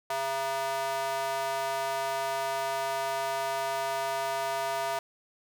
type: tone with high-pass filter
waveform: square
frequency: 135.3 Hz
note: C#3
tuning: 42 cents flat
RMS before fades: -31 dBFS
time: 0.1-4.99 s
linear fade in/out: 2 ms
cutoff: 770 Hz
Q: 3.3
effects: none